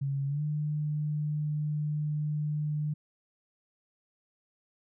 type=tone with pitch glide; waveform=sine; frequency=138.6 to 150.27 Hz; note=C#3 to D3; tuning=0 to +40 cents; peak=-28 dBFS; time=0.01-2.94 s; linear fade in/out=10 ms; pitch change=+140 cents; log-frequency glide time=0.27-0.42 s; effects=none